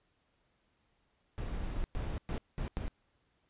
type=noise bursts at uneven times; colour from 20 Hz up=brown; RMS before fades=-36 dBFS; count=5; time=1.38-1.84 / 1.95-2.18 / 2.29-2.38 / 2.58-2.68 / 2.77-2.88 s; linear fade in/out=0 ms; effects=pink hiss -75 dBFS RMS until 3.49 s + resampled to 8000 Hz